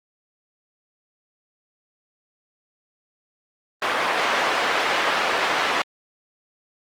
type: band-pass noise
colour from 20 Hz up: pink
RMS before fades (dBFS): -22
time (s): 3.82-5.82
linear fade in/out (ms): 2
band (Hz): 640 to 2700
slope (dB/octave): 12
effects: Opus 24 kbps